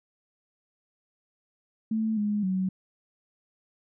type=tone with pitch steps; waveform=sine; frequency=220.3 / 208.1 / 187.6 Hz; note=A3 / G#3 / F#3; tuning=+2 / +4 / +24 cents; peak=-24 dBFS; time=1.91-2.69 s; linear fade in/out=5 ms; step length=260 ms; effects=none